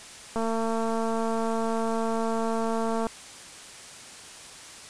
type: click train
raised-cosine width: 1 ms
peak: -16 dBFS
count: 613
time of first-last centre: 0.36-3.068 s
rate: 226 Hz
effects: white hiss -44 dBFS RMS until 4.89 s + resampled to 22050 Hz